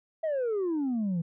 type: exponential sweep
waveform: sine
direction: down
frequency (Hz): 659.3 to 161.3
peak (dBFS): -24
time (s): 0.23-1.22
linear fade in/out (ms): 10
effects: tanh soft clip ceiling -25 dBFS